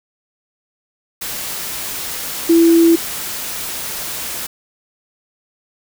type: tone in noise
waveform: sine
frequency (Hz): 333.3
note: E4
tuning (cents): +19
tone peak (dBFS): -7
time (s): 2.49-2.96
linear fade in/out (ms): 10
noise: white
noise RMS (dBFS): -25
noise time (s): 1.21-4.47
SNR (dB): +15
effects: none